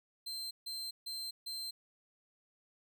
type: tone bursts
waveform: 40% pulse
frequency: 4126 Hz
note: C8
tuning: 25 cents flat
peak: -38 dBFS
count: 4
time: 0.26-1.71 s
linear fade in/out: 10 ms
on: 250 ms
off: 150 ms
effects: none